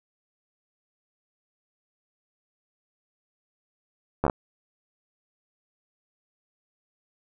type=slowing click train; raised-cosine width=1 ms; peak=-9 dBFS; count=5; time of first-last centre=4.24-4.298 s; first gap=12 ms; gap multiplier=1.13; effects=none